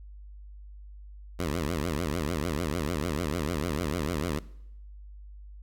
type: tone with vibrato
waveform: 10% pulse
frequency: 79.8 Hz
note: D#2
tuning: 44 cents sharp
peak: -20 dBFS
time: 1.39-4.39 s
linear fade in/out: 5 ms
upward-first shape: triangle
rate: 6.7 Hz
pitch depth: 260 cents each way
effects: noise-tail reverb RT60 0.8 s tail -21 dB re dry + added 50 Hz sine -43 dBFS peak until 5.62 s